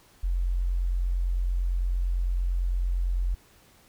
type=tone; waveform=sine; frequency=44.44 Hz; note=F1; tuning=31 cents sharp; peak=-23 dBFS; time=0.23-3.35 s; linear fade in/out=10 ms; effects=pink hiss -58 dBFS RMS until 3.88 s